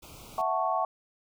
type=band-stop noise; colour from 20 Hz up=pink; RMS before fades=-48 dBFS; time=0.02-0.42 s; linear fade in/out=10 ms; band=1400 to 2200 Hz; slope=96 dB/octave
type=chord; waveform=sine; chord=F# minor seventh; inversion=third; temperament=equal; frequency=659.3 / 740 / 880 / 1108.7 Hz; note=E5 / F#5 / A5 / C#6; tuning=0 / 0 / 0 / 0 cents; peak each=-31 / -30 / -32 / -30 dBFS; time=0.38-0.85 s; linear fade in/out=2 ms
effects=none